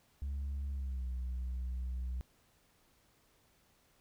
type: tone with pitch glide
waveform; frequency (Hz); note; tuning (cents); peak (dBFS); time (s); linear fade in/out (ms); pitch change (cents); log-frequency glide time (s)
sine; 69.5 to 62.64; C#2 to B1; +5 to +25; -33; 0.22-2.21; 0; -180; 0.69-1.07
effects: tanh soft clip ceiling -34 dBFS + pink hiss -70 dBFS RMS until 4 s